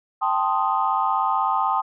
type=chord; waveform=sine; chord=A half-diminished seventh; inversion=third; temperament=equal; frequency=784 / 880 / 1046.5 / 1244.5 Hz; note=G5 / A5 / C6 / Eb6; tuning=0 / 0 / 0 / 0 cents; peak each=-24 dBFS; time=0.21-1.82 s; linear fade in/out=20 ms; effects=tanh soft clip ceiling -8 dBFS